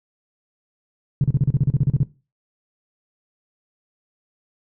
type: tone bursts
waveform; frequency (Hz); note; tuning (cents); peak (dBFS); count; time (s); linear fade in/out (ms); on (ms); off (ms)
sine; 138.4; C#3; -2; -12; 13; 1.21-2.032; 2; 30; 36
effects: noise-tail reverb RT60 0.3 s tail -19 dB re dry + tanh soft clip ceiling -8 dBFS